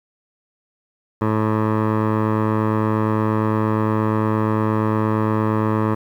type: tone with low-pass filter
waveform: 15% pulse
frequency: 108.6 Hz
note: A2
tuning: 22 cents flat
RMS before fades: -19 dBFS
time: 1.21-5.95 s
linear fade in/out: 10 ms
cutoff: 1200 Hz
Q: 1.7
effects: 8-bit